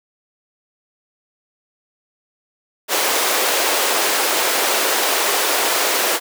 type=high-pass noise; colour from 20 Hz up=pink; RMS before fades=-18 dBFS; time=2.88-6.2 s; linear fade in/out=50 ms; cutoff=390 Hz; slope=24 dB/octave; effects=none